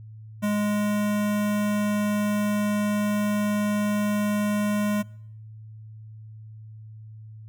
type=tone with notch filter; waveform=square; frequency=207.7 Hz; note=G#3; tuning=in tune; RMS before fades=-24 dBFS; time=0.42-5.03 s; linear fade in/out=20 ms; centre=4500 Hz; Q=1.6; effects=noise-tail reverb RT60 0.7 s tail -24 dB re dry + added 109 Hz sine -40 dBFS peak until 7.48 s